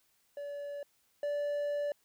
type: tone pair in turn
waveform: triangle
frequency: 574 / 581 Hz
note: D5 / D5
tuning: -40 / -19 cents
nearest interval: unison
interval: 21 cents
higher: second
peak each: -36 / -29 dBFS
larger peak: second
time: 0.37-0.83 / 1.23-1.92 s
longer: second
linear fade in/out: 2 ms
effects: white hiss -72 dBFS RMS until 2.04 s